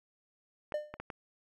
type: clicks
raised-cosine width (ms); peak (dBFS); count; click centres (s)
0.5; -25; 4; 0.722 / 0.94 / 1 / 1.102
type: tone with exponential decay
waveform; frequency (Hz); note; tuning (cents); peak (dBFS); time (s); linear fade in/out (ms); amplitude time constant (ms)
triangle; 600; D5; +37; -26; 0.74-0.97; 2; 50
effects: none